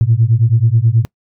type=beating tone pair; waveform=sine; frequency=110 / 119.3 Hz; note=A2 / A#2; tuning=0 / +41 cents; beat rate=9.3 Hz; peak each=-11 dBFS; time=0.01-1.05 s; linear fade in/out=0 ms; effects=noise-tail reverb RT60 0.1 s tail -25 dB re dry + tanh soft clip ceiling -1 dBFS